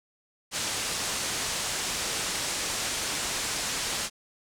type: low-pass noise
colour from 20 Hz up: white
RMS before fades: -31 dBFS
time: 0.51-4.1 s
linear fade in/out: 50 ms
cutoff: 8700 Hz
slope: 24 dB/octave
effects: none